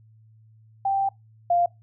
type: tone pair in turn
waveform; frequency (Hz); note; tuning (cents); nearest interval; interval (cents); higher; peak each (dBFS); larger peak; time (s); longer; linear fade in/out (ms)
sine; 784 / 696.6; G5 / F5; 0 / -5; major second; 205; first; -20 / -17; second; 0.85-1.09 / 1.5-1.66; first; 5
effects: noise-tail reverb RT60 0.2 s tail -24 dB re dry + added 110 Hz sine -51 dBFS peak until 1.82 s